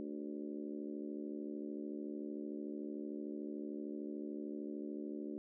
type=harmonic tone with a mistuned harmonic; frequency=73.42 Hz; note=D2; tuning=in tune; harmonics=3 / 4 / 5 / 6 / 7 / 8; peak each=-46 / -44 / -47 / -56 / -56 / -58 dBFS; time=0-5.38 s; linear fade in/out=0 ms; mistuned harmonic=6; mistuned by=-75 cents; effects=none

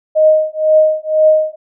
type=tone with tremolo; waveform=sine; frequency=622.3 Hz; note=D#5; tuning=in tune; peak=-4 dBFS; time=0.15-1.56 s; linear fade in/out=20 ms; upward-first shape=triangle; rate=2 Hz; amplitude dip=100%; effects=none

